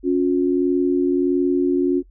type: tone pair together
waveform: sine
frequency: 277.2 / 358.7 Hz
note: C#4 / F4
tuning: 0 / +46 cents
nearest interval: major third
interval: 446 cents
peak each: -18 dBFS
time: 0.03-2.03 s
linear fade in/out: 50 ms
effects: noise-tail reverb RT60 0.1 s tail -21 dB re dry + added 45 Hz sine -46 dBFS peak until 2.1 s